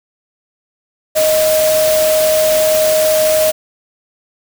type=tone in noise; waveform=sine; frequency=624 Hz; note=D#5; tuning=5 cents sharp; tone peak=-10 dBFS; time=1.15-3.52 s; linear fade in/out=20 ms; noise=white; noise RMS=-19 dBFS; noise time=1.15-3.52 s; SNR=+6 dB; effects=none